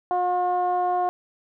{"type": "tone with low-pass filter", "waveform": "15% pulse", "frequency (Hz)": 359, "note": "F4", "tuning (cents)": 48, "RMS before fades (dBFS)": -23, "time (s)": [0.11, 1.09], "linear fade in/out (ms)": 0, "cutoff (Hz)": 830, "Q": 7.6, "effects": []}